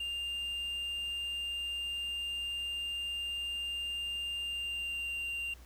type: tone with pitch glide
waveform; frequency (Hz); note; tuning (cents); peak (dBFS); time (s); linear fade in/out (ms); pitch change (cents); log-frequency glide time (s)
triangle; 2800 to 2779; F7 to F7; +4 to -9; -33; 0-5.54; 5; -13; 4.44-5.1
effects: added 60 Hz sine -51 dBFS peak until 5.65 s + pink hiss -60 dBFS RMS until 5.65 s